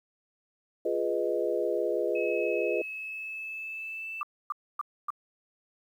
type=chord; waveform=sine; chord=F half-diminished seventh; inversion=none; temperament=equal; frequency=349.2 / 415.3 / 493.9 / 622.3 Hz; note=F4 / Ab4 / Cb5 / Eb5; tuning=0 / 0 / 0 / 0 cents; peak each=-32 / -31 / -31 / -32 dBFS; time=0.85-2.82 s; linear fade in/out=5 ms
type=tone with pitch glide; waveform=sine; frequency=2568 to 2648 Hz; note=E7 to E7; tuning=-46 to +7 cents; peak=-35 dBFS; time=2.15-4.22 s; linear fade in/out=5 ms; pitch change=+53 cents; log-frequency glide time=2.62-4.11 s
type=tone bursts; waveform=sine; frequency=1186 Hz; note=D6; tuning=17 cents sharp; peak=-28 dBFS; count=4; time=4.21-5.104 s; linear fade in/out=2 ms; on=21 ms; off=270 ms
effects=10-bit